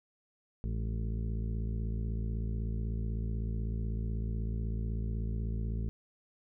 harmonic tone with a mistuned harmonic, 56.1 Hz, A1, 34 cents sharp, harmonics 1 / 2 / 3 / 4 / 5 / 6 / 7 / 8, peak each -33 / -37 / -44 / -43 / -57 / -55 / -52 / -56 dBFS, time 0.64-5.89 s, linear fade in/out 0 ms, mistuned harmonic 4, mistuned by -68 cents, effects none

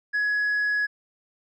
sine tone with tanh clipping, 1680 Hz, G#6, 19 cents sharp, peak -22 dBFS, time 0.13-0.87 s, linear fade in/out 20 ms, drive 1 dB, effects none

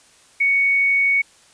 sine tone, 2227 Hz, C#7, 7 cents sharp, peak -14 dBFS, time 0.4-1.22 s, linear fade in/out 10 ms, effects white hiss -52 dBFS RMS until 1.53 s + resampled to 22050 Hz

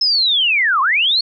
sine linear two-way sweep, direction down then up, 5250 to 1019 to 4425 Hz, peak -12 dBFS, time 0.01-1.21 s, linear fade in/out 5 ms, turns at 0.81 s, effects none

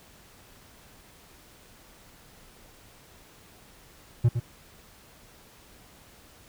triangle tone with echo, 118.6 Hz, A#2, 30 cents sharp, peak -14 dBFS, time 4.24-4.29 s, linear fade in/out 10 ms, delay 110 ms, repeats 1, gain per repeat -8 dB, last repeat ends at 4.4 s, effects pink hiss -54 dBFS RMS until 6.48 s

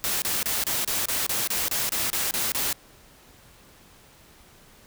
white noise bursts, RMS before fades -26 dBFS, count 13, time 0.04-2.728 s, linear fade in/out 0 ms, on 180 ms, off 29 ms, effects pink hiss -53 dBFS RMS until 4.86 s

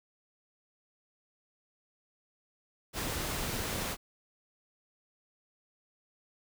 pink noise, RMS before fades -35 dBFS, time 2.93-3.97 s, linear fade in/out 50 ms, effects none

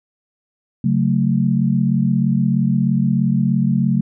sine chord, F# minor, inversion second, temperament just, 138.75 / 185 / 222 Hz, C#3 / F#3 / A3, +2 / 0 / +16 cents, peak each -18 dBFS, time 0.84-4.01 s, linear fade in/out 5 ms, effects none

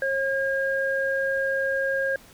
sine tone pair together, 541 / 1621.2 Hz, C#5 / G#6, -42 / -42 cents, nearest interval octave + perfect fifth, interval 1900 cents, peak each -25 dBFS, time 0.02-2.16 s, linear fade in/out 2 ms, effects pink hiss -51 dBFS RMS until 2.33 s

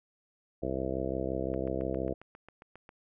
harmonic tone, 65.8 Hz, C2, 10 cents sharp, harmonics 1 / 2 / 3 / 4 / 5 / 6 / 7 / 8 / 9 / 10, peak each -40 / -41 / -41 / -41 / -37 / -40 / -38 / -38 / -43 / -40 dBFS, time 0.62-2.14 s, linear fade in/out 10 ms
click train, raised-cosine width 0.5 ms, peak -34 dBFS, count 11, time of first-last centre 1.54-2.891 s, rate 7.4 Hz
effects none

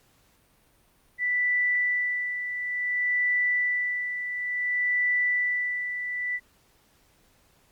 sine tone with tremolo, 1975.5 Hz, B6, in tune, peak -21 dBFS, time 1.18-6.4 s, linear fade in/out 50 ms, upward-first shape sine, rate 0.57 Hz, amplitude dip 60%, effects pink hiss -63 dBFS RMS until 7.71 s + Opus 48 kbps

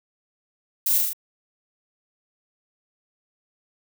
violet noise with echo, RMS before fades -22 dBFS, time 0.86-0.98 s, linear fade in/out 5 ms, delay 38 ms, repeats 4, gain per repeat -2 dB, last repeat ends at 1.132 s, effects none

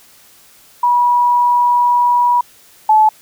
sine tone pair in turn, 970 / 864.2 Hz, B5 / A5, -31 / -31 cents, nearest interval major second, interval 200 cents, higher first, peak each -9 / -6 dBFS, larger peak second, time 0.83-2.41 / 2.89-3.09 s, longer first, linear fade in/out 5 ms, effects white hiss -46 dBFS RMS until 3.21 s

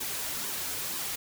white noise with flanger, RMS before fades -34 dBFS, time 0-1.16 s, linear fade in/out 10 ms, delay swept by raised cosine 1.4 to 5.8 ms, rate 2.1 Hz, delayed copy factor -0.7, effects none

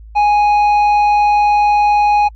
sine tone with tanh clipping, 830 Hz, G#5, 1 cent flat, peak -10 dBFS, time 0.15-2.29 s, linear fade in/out 20 ms, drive 7 dB, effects added 54 Hz sine -33 dBFS peak until 2.35 s + AAC 64 kbps

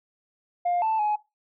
sine tone with pitch steps, 705 / 882 / 842 Hz, F5 / A5 / G#5, +16 / +4 / +24 cents, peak -20 dBFS, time 0.65-1.16 s, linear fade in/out 10 ms, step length 170 ms, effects noise-tail reverb RT60 0.2 s tail -17 dB re dry + tanh soft clip ceiling -19 dBFS

